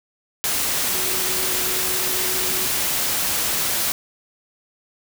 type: tone in noise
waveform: sine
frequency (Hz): 370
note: F#4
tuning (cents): 0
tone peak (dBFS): -33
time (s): 0.95-2.65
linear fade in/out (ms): 0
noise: white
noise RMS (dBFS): -22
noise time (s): 0.44-3.92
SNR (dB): -14
effects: none